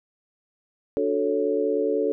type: chord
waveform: sine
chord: D major seventh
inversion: none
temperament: equal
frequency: 293.7 / 370 / 440 / 554.4 Hz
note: D4 / F#4 / A4 / C#5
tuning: 0 / 0 / 0 / 0 cents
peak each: -28 / -29 / -23 / -28 dBFS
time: 0.97-2.12 s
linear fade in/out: 0 ms
effects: none